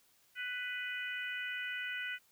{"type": "harmonic tone", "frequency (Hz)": 495.9, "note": "B4", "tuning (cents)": 7, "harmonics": [3, 4, 5, 6], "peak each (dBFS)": [-40, -42, -44, -46], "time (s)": [0.35, 2.19], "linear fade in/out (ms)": 50, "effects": ["white hiss -69 dBFS RMS until 2.31 s"]}